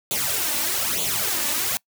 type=noise with flanger; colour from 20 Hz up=white; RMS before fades=-24 dBFS; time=0.11-1.77 s; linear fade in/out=0 ms; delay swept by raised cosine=0.28 to 3.48 ms; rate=1.1 Hz; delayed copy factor=+0.75; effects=noise-tail reverb RT60 0.1 s tail -25 dB re dry + high-pass 80 Hz 12 dB/octave